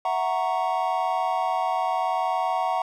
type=chord; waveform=triangle; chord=F# dominant seventh; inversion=third; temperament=equal; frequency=659.3 / 740 / 932.3 / 1108.7 Hz; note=E5 / F#5 / A#5 / C#6; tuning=0 / 0 / 0 / 0 cents; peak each=-29 / -23 / -26 / -29 dBFS; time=0.05-2.82 s; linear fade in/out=2 ms; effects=none